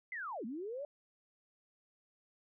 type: linear two-way sweep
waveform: sine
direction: down then up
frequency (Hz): 2093 to 206.3 to 597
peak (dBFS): -39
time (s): 0.12-0.85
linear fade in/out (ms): 2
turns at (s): 0.45
effects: none